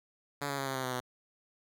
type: tone with pitch steps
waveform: 5% pulse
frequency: 142.7 / 139.68 / 136.73 / 133.84 / 131.01 / 128.24 / 125.53 Hz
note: D3 / C#3 / C#3 / C3 / C3 / C3 / B2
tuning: -49 / +14 / -23 / +40 / +3 / -34 / +29 cents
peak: -22 dBFS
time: 0.41-1.005 s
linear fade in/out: 10 ms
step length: 85 ms
effects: none